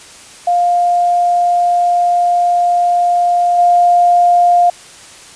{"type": "tone with level steps", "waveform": "sine", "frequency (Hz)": 703, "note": "F5", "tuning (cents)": 11, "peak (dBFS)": [-9, -6], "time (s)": [0.47, 4.7], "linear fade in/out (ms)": 5, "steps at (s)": 3.58, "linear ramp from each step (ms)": 10, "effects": ["white hiss -37 dBFS RMS until 5.35 s", "resampled to 22050 Hz"]}